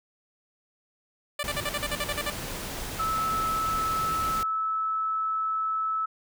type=tone bursts; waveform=10% pulse; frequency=587.3 Hz; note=D5; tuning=in tune; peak=-19 dBFS; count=11; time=1.39-2.302 s; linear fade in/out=5 ms; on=42 ms; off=45 ms
type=noise; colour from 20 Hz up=pink; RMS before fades=-35 dBFS; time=1.44-4.43 s; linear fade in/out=0 ms
type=tone; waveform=sine; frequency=1305 Hz; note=E6; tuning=18 cents flat; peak=-25 dBFS; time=2.99-6.06 s; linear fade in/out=10 ms
effects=none